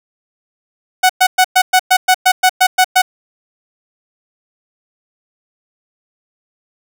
sawtooth tone bursts, 742 Hz, F#5, 5 cents sharp, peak -3 dBFS, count 12, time 1.03-3.02 s, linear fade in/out 10 ms, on 65 ms, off 110 ms, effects none

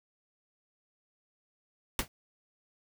pink noise with exponential decay, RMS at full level -25 dBFS, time 1.99-2.08 s, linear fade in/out 1 ms, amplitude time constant 19 ms, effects none

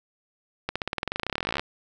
accelerating click train, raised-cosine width 0.3 ms, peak -11 dBFS, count 29, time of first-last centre 0.69-1.595 s, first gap 66 ms, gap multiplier 0.94, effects none

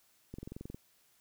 click train, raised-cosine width 3 ms, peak -30 dBFS, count 10, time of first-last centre 0.34-0.745 s, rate 22.2 Hz, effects white hiss -69 dBFS RMS until 1.2 s

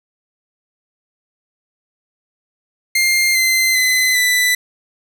sawtooth tone with pitch steps, 2110 / 2069 / 2029 / 1989.3 Hz, C7 / C7 / B6 / B6, +14 / -20 / +46 / +12 cents, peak -9 dBFS, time 2.95-4.55 s, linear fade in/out 5 ms, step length 400 ms, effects none

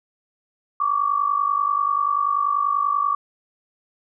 sine tone pair together, 1124.4 / 1174.7 Hz, C#6 / D6, +24 / 0 cents, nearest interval minor second, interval 76 cents, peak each -21 dBFS, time 0.8-3.15 s, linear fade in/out 5 ms, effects none

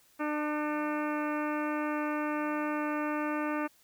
harmonic tone with a mistuned harmonic, 299.8 Hz, D4, 36 cents sharp, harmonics 1 / 2 / 3 / 4 / 5 / 6 / 7 / 8 / 9, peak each -32 / -37 / -39 / -38 / -41 / -44 / -47 / -48 / -49 dBFS, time 0.19-3.68 s, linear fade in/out 20 ms, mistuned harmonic 7, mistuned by +59 cents, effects white hiss -64 dBFS RMS until 3.83 s

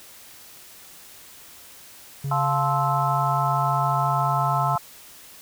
triangle tone with vibrato, 138.59 Hz, C#3, in tune, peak -23 dBFS, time 2.24-4.76 s, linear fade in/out 5 ms, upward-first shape triangle, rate 4.5 Hz, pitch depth 8 cents each way
sine chord, F major seventh, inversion none, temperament just, 698.5 / 873.1 / 1047.7 / 1309.6 Hz, F5 / A5 / C6 / E6, 0 / -14 / +2 / -12 cents, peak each -26 dBFS, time 2.31-4.78 s, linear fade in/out 5 ms
effects white hiss -46 dBFS RMS until 5.41 s

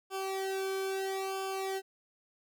sawtooth tone with flanger, 385 Hz, G4, 31 cents flat, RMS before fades -35 dBFS, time 0.1-1.82 s, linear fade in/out 50 ms, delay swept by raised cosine 0.5 to 1.08 ms, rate 0.76 Hz, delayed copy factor -0.95, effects none

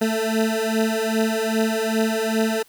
20% pulse beating tone pair, 220 / 222.5 Hz, A3 / A3, 0 / +20 cents, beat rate 2.5 Hz, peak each -18 / -17 dBFS, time 0.01-2.63 s, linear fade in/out 10 ms, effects white hiss -55 dBFS RMS until 2.68 s

